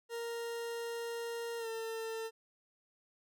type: tone with pitch glide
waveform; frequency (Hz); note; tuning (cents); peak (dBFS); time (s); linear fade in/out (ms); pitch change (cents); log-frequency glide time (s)
40% pulse; 466.2 to 449.8; A#4 to A4; 0 to +38; -37; 0.09-2.31; 50; -62; 1.58-1.68
effects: none